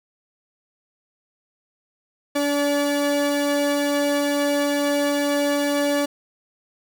45% pulse tone pair together, 286.9 / 576 Hz, D4 / D5, -40 / -34 cents, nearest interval octave, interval 1206 cents, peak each -22 dBFS, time 2.35-6.06 s, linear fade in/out 10 ms, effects 8-bit

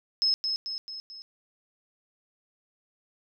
sine tone with echo, 5180 Hz, E8, 31 cents flat, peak -21 dBFS, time 0.22-0.34 s, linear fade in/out 0 ms, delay 220 ms, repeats 4, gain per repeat -5 dB, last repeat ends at 1.22 s, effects none

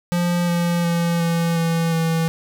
square tone with pitch steps, 174.61 / 172.41 / 170.23 / 168.08 / 165.96 / 163.86 Hz, F3 / F3 / F3 / E3 / E3 / E3, 0 / -22 / -44 / +34 / +12 / -10 cents, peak -18 dBFS, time 0.12-2.28 s, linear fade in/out 0 ms, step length 360 ms, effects none

